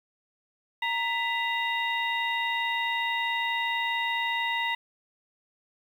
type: harmonic tone with a mistuned harmonic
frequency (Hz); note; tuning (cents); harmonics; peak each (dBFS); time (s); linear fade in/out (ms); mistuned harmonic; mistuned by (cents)
932.3; A#5; 0; 1 / 2 / 3 / 4; -30 / -29 / -34 / -36; 0.82-4.75; 5; 2; +110
effects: 9-bit